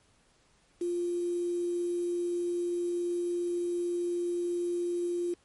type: tone with quantisation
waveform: sine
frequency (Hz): 349.2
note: F4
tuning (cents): 0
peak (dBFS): -28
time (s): 0.81-5.34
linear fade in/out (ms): 5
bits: 8
effects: pink hiss -66 dBFS RMS until 5.44 s + MP3 48 kbps